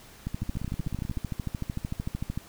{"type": "two click trains", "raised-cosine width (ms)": 5, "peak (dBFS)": [-18, -22], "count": [29, 13], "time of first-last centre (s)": [[0.27, 2.375], [0.43, 1.175]], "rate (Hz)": [13.3, 16.1], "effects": ["pink hiss -51 dBFS RMS until 2.48 s"]}